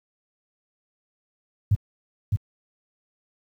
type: tone with echo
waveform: sine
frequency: 102.1 Hz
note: G#2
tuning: 29 cents flat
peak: -14 dBFS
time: 1.71-1.75 s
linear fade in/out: 5 ms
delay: 610 ms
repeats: 1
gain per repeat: -3 dB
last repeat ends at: 2.36 s
effects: high-pass 60 Hz 12 dB/octave + 9-bit